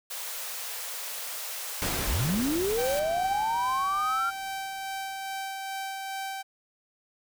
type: high-pass noise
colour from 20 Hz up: white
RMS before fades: -36 dBFS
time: 0.1-3 s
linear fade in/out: 10 ms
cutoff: 450 Hz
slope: 96 dB/octave
type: noise with exponential decay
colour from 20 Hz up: pink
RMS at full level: -29 dBFS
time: 1.82-5.46 s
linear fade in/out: 1 ms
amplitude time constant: 790 ms
type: linear sweep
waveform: sine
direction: up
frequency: 32.7 to 1400 Hz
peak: -25 dBFS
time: 2.07-4.31 s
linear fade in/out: 20 ms
type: tone with tremolo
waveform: sawtooth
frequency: 776 Hz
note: G5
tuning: 18 cents flat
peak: -28 dBFS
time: 2.77-6.43 s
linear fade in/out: 20 ms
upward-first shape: sine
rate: 2.4 Hz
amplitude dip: 25%
effects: none